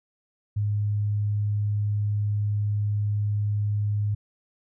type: tone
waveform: sine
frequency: 103.83 Hz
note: G#2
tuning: in tune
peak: -22 dBFS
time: 0.56-4.15 s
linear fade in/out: 10 ms
effects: none